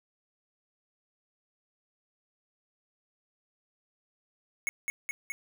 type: tone with echo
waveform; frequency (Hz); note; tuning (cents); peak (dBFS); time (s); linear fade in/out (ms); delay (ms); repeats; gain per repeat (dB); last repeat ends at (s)
square; 2200; C#7; -14; -28; 4.67-4.69; 0; 210; 3; -2; 5.32
effects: none